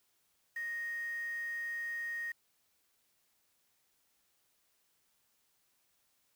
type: tone with quantisation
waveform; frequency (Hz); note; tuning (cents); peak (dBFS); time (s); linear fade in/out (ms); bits
sine; 1864.7; A#6; 0; -36; 0.56-2.32; 5; 9
effects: white hiss -75 dBFS RMS until 6.35 s